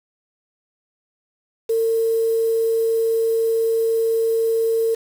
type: tone with quantisation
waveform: sine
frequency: 453 Hz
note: A#4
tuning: 50 cents flat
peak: -16 dBFS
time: 1.69-4.95 s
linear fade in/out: 10 ms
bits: 6
effects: none